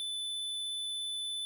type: tone with vibrato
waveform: square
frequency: 3504 Hz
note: A7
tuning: 8 cents flat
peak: -35 dBFS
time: 0-1.45 s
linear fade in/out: 0 ms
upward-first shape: sine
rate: 17 Hz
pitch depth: 9 cents each way
effects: none